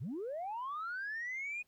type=linear sweep; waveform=sine; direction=up; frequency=94.1 to 2489 Hz; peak=-36 dBFS; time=0-1.63 s; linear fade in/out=20 ms; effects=tanh soft clip ceiling -34 dBFS + pink hiss -75 dBFS RMS until 1.67 s